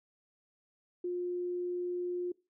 sine tone, 355.5 Hz, F4, 31 cents sharp, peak -32 dBFS, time 1.04-2.32 s, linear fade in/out 5 ms, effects noise-tail reverb RT60 0.3 s tail -23 dB re dry

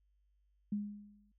sine tone with exponential decay, 206.2 Hz, G#3, 12 cents flat, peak -31 dBFS, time 0.72-1.32 s, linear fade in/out 5 ms, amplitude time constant 130 ms, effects added 50 Hz sine -70 dBFS peak until 1.38 s

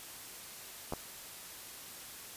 clicks, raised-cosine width 1 ms, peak -22 dBFS, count 2, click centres 0.924 / 0.936 s, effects white hiss -48 dBFS RMS until 2.36 s + resampled to 32000 Hz

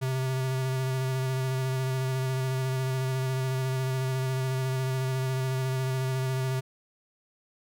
square tone with vibrato, 130.81 Hz, C3, in tune, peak -27 dBFS, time 0.01-6.61 s, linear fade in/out 20 ms, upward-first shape square, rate 14 Hz, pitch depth 15 cents each way, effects none

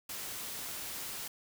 white noise, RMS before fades -41 dBFS, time 0.09-1.28 s, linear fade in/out 5 ms, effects none

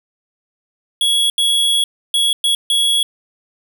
square tone bursts at uneven times, 3344 Hz, G#7, 11 cents sharp, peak -13 dBFS, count 5, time 1.01-1.3 / 1.38-1.84 / 2.14-2.33 / 2.44-2.55 / 2.7-3.03 s, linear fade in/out 2 ms, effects none

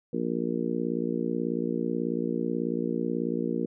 harmonic tone, 58.27 Hz, A#1, in tune, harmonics 3 / 4 / 5 / 6 / 7 / 8, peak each -34 / -31 / -33 / -33 / -37 / -34 dBFS, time 0.13-3.66 s, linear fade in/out 5 ms, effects none

